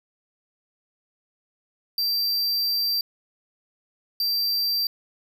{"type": "tone bursts at uneven times", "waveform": "square", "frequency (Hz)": 4699, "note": "D8", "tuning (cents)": 0, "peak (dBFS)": -22, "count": 2, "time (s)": [[1.98, 3.01], [4.2, 4.87]], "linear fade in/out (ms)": 2, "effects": []}